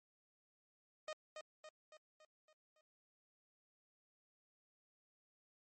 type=tone with echo; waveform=sawtooth; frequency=619 Hz; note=D#5; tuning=9 cents flat; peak=-39 dBFS; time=1.08-1.13 s; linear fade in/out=2 ms; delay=280 ms; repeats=6; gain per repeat=-5 dB; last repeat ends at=2.81 s; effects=MP3 32 kbps